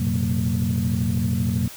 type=tone cluster; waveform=sine; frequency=88.6 / 114.1 / 126.9 / 184.7 / 228.2 Hz; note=F2 / A#2 / B2 / F#3 / A#3; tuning=+25 / -37 / +47 / -3 / -37 cents; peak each=-25 dBFS; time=0-1.68 s; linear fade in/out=5 ms; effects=tanh soft clip ceiling -13 dBFS + white hiss -40 dBFS RMS until 1.76 s